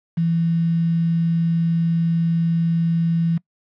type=tone with quantisation; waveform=sine; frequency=166.7 Hz; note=E3; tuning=20 cents sharp; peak=-16 dBFS; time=0.17-3.38 s; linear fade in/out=10 ms; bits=6; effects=noise-tail reverb RT60 0.1 s tail -23 dB re dry + low-pass 2000 Hz 12 dB/octave